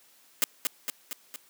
white noise with echo, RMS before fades -23 dBFS, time 0.42-0.44 s, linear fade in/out 0 ms, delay 230 ms, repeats 4, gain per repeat -4 dB, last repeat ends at 1.36 s, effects white hiss -60 dBFS RMS until 1.49 s + high-pass 200 Hz 12 dB/octave

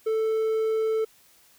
triangle tone, 441.1 Hz, A4, 4 cents sharp, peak -20 dBFS, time 0.06-1.05 s, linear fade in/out 10 ms, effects white hiss -58 dBFS RMS until 1.58 s

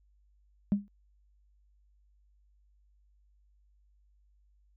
sine tone with exponential decay, 202.3 Hz, G#3, 45 cents flat, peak -18 dBFS, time 0.72-0.88 s, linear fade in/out 0 ms, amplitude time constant 33 ms, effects tanh soft clip ceiling -18 dBFS + added 50 Hz sine -63 dBFS peak until 4.76 s

